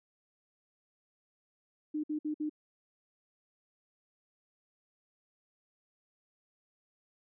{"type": "tone bursts", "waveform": "sine", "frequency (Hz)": 303.6, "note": "D#4", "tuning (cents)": -42, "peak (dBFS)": -31, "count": 4, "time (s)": [1.94, 2.496], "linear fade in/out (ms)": 10, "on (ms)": 97, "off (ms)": 56, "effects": []}